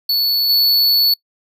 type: tone with level steps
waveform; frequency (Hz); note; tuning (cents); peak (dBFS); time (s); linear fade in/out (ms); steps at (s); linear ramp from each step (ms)
square; 4435; C#8; 0; -14 / -11; 0.09-1.14; 5; 0.49; 10
effects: noise-tail reverb RT60 0.1 s tail -25 dB re dry